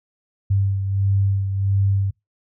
sine beating tone pair, 98.1 / 99.6 Hz, G2 / G2, +2 / +28 cents, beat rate 1.5 Hz, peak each -17 / -26 dBFS, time 0.5-2.11 s, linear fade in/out 10 ms, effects noise-tail reverb RT60 0.2 s tail -26 dB re dry

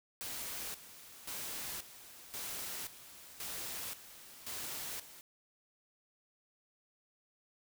white noise with tremolo, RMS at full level -42 dBFS, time 0.21-5.21 s, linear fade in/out 0 ms, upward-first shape square, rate 0.94 Hz, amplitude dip 75%, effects none

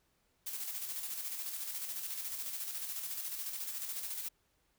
blue noise with tremolo, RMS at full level -39 dBFS, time 0.46-4.29 s, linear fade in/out 10 ms, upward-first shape square, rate 14 Hz, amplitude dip 40%, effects pink hiss -75 dBFS RMS until 4.78 s

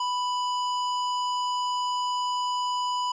square tone, 991 Hz, B5, 6 cents sharp, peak -26 dBFS, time 0-3.12 s, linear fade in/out 5 ms, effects resampled to 16000 Hz

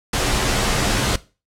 pink noise with comb filter, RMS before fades -19 dBFS, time 0.13-1.16 s, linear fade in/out 5 ms, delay 12 ms, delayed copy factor -0.65, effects noise-tail reverb RT60 0.3 s tail -18 dB re dry + low-pass 9000 Hz 12 dB/octave

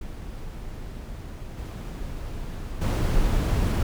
brown noise with level steps, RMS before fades -36 / -33 / -22 dBFS, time 0.01-3.83 s, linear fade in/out 5 ms, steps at 1.57 / 2.81 s, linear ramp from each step 10 ms, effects none

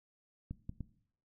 clicks, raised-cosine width 5 ms, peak -28 dBFS, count 3, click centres 0.51 / 0.694 / 0.807 s, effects noise-tail reverb RT60 0.6 s tail -17 dB re dry

